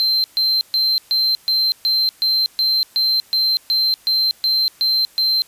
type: tone bursts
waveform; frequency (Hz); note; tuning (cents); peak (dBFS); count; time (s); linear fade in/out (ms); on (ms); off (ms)
triangle; 4120; C8; -28; -13; 15; 0-5.42; 0; 240; 130
effects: white hiss -49 dBFS RMS until 5.47 s + resampled to 32000 Hz